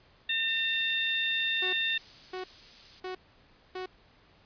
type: harmonic tone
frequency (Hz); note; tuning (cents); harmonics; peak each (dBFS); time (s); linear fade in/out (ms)
906; A#5; -50; 2 / 3 / 4; -32 / -32 / -30; 0.29-1.98; 5
type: noise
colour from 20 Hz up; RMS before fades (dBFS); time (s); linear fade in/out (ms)
violet; -39; 0.48-3; 2
type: tone bursts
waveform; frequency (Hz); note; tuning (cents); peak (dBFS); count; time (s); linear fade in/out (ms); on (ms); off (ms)
sawtooth; 370; F#4; 0; -31; 4; 1.62-3.86; 5; 110; 600
effects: pink hiss -61 dBFS RMS until 4.45 s + resampled to 11025 Hz